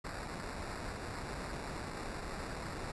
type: noise with sample-and-hold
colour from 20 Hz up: pink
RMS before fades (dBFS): -42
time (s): 0.04-2.92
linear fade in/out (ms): 10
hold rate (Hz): 3150
effects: resampled to 24000 Hz